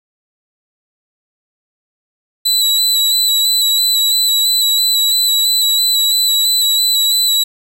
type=tone with vibrato; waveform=sawtooth; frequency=3951 Hz; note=B7; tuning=in tune; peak=-8 dBFS; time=2.45-7.44 s; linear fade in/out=10 ms; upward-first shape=square; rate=3 Hz; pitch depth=21 cents each way; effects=none